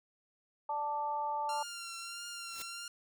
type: harmonic tone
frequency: 293.7 Hz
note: D4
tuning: in tune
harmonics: 2 / 3 / 4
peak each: -43 / -33 / -43 dBFS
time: 0.69-1.63 s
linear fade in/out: 5 ms
type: tone with vibrato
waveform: 10% pulse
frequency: 1383 Hz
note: F6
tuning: 17 cents flat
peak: -33 dBFS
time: 1.49-2.88 s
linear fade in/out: 2 ms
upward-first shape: triangle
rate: 1.6 Hz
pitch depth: 34 cents each way
type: noise with exponential growth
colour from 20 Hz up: white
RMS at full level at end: -42 dBFS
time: 2.42-2.62 s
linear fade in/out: 0 ms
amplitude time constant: 42 ms
effects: none